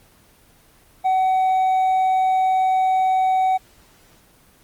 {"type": "tone with hard clipping", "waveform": "sine", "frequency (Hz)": 753, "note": "F#5", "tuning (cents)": 30, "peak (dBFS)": -16, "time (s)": [1.04, 3.58], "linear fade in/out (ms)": 20, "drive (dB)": 2, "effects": ["pink hiss -53 dBFS RMS until 4.63 s", "Opus 24 kbps"]}